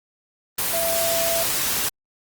sine tone in noise, 669 Hz, E5, 25 cents sharp, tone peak -23 dBFS, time 0.73-1.43 s, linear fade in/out 5 ms, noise white, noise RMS -23 dBFS, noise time 0.58-1.89 s, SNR -3 dB, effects Opus 24 kbps

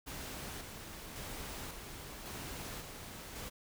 pink noise with tremolo, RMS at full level -44 dBFS, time 0.06-3.5 s, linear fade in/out 20 ms, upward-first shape square, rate 0.91 Hz, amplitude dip 35%, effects none

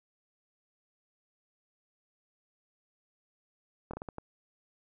slowing click train, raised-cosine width 1 ms, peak -25 dBFS, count 6, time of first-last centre 3.91-4.184 s, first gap 25 ms, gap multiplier 1.4, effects none

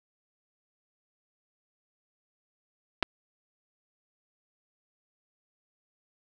clicks, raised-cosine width 0.3 ms, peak -10 dBFS, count 2, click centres 3.026 / 3.029 s, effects none

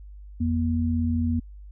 sine tone pair together, 85.41 / 239 Hz, F2 / A#3, -38 / +43 cents, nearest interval octave + tritone, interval 1781 cents, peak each -24 dBFS, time 0.4-1.4 s, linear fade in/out 10 ms, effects added 50 Hz sine -40 dBFS peak until 1.71 s

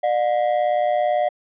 triangle ring-modulated tone, 659.3 Hz, E5, in tune, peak -12 dBFS, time 0.03-1.29 s, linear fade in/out 10 ms, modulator 59 Hz, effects resampled to 8000 Hz

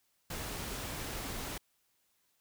pink noise, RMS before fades -40 dBFS, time 0.3-1.58 s, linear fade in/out 5 ms, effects white hiss -75 dBFS RMS until 2.4 s

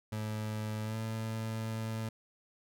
30% pulse tone with pitch glide, 107.9 to 111.32 Hz, A2 to A2, -33 to +21 cents, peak -32 dBFS, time 0.12-2.09 s, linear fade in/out 5 ms, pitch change +54 cents, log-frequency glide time 0.83-0.98 s, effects none

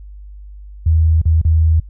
sine tone with dropouts, 80.3 Hz, E2, 45 cents flat, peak -9 dBFS, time 0.86-1.8 s, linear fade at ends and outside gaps 5 ms, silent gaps 1.217-1.255 / 1.416-1.449 s, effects noise-tail reverb RT60 0.1 s tail -26 dB re dry + added 50 Hz sine -32 dBFS peak until 1.89 s

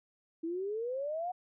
sine exponential sweep, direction up, 320 to 740 Hz, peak -33 dBFS, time 0.43-1.32 s, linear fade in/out 10 ms, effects none

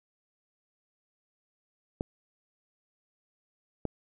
clicks, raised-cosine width 2 ms, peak -17 dBFS, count 2, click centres 2.009 / 3.853 s, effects none

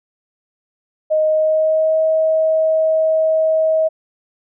sine tone with pitch glide, 622 to 635.8 Hz, D#5 to D#5, -1 to +37 cents, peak -12 dBFS, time 1.1-3.89 s, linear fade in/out 20 ms, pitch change +38 cents, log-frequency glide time 1.26-2 s, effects none

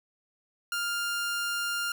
sawtooth tone, 1400 Hz, F6, 4 cents sharp, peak -25 dBFS, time 0.72-1.92 s, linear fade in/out 2 ms, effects none

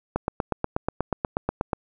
click train, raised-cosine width 1 ms, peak -9 dBFS, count 14, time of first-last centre 0.16-1.732 s, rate 8.27 Hz, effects none

